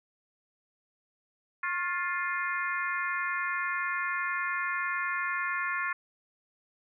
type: harmonic tone with a mistuned harmonic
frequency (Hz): 351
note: F4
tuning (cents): +9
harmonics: 3 / 4 / 5 / 6 / 7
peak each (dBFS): -34 / -35 / -33 / -37 / -41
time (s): 1.63-5.93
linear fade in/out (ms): 5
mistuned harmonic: 3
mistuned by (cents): +53
effects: none